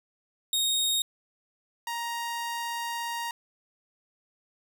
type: tone pair in turn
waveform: sawtooth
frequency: 3729 / 937.1 Hz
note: A#7 / A#5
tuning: 0 / +9 cents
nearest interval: 2 octaves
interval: 2391 cents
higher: first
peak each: -21 / -27 dBFS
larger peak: first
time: 0.53-1.02 / 1.87-3.31 s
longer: second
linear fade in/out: 2 ms
effects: none